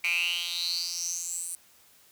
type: tone with high-pass filter sweep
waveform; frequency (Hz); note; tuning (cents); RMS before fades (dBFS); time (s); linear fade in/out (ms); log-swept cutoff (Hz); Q
10% pulse; 172.4; F3; -22; -31; 0.04-1.55; 2; 2300 to 9200; 9
effects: white hiss -59 dBFS RMS until 2.11 s